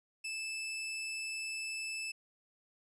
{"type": "tone", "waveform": "sawtooth", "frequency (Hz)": 2629, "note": "E7", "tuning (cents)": -5, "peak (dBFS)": -34, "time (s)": [0.24, 2.12], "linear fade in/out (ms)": 10, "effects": ["resampled to 24000 Hz"]}